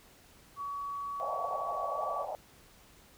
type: tone with pitch glide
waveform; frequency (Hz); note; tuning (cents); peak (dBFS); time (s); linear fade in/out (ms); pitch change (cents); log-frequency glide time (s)
sine; 1130 to 1144.5; C#6 to D6; +33 to -45; -35; 0.56-2.26; 50; +22; 1.89-2.06
type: band-pass noise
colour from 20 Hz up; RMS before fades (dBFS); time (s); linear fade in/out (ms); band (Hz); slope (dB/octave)
white; -37; 1.2-2.35; 0; 570 to 800; 48
effects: pink hiss -59 dBFS RMS until 3.17 s